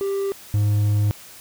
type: tone pair in turn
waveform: triangle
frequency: 394.1 / 104.02 Hz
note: G4 / G#2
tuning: +9 / +3 cents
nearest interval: octave + major seventh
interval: 2306 cents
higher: first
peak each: -19 / -14 dBFS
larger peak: second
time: 0.01-0.32 / 0.54-1.11 s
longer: second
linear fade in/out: 0 ms
effects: white hiss -43 dBFS RMS until 1.4 s